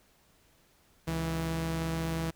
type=tone pair together; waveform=sawtooth; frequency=68.74 / 163.5 Hz; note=C#2 / E3; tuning=-14 / -14 cents; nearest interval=octave + minor third; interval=1500 cents; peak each=-34 / -27 dBFS; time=1.07-2.31 s; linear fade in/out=10 ms; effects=pink hiss -65 dBFS RMS until 2.35 s